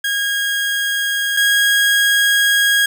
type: tone pair in turn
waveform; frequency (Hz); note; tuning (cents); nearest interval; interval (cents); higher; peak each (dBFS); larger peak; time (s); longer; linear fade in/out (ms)
30% pulse; 1634 / 1640.3; G#6 / G#6; -29 / -22; unison; 7; second; -14 / -9; second; 0.04-1.37 / 1.37-2.86; second; 5
effects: none